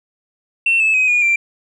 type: tone with pitch steps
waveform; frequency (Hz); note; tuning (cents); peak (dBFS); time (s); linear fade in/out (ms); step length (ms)
sine; 2700 / 2611 / 2525 / 2442 / 2361; E7 / E7 / D#7 / D#7 / D7; +41 / -17 / +25 / -33 / +9; -10; 0.66-1.36; 5; 140
effects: tanh soft clip ceiling -9 dBFS